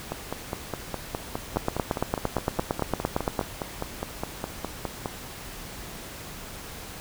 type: two click trains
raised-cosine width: 1 ms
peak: -9 / -14 dBFS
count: 17 / 25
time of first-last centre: 1.57-3.392 / 0.12-5.058 s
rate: 8.78 / 4.86 Hz
effects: pink hiss -40 dBFS RMS until 7 s